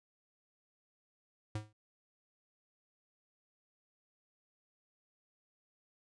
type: tone with exponential decay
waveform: square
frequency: 106.8 Hz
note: G#2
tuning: 49 cents sharp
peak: -34 dBFS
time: 1.55-1.73 s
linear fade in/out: 5 ms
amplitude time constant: 37 ms
effects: resampled to 22050 Hz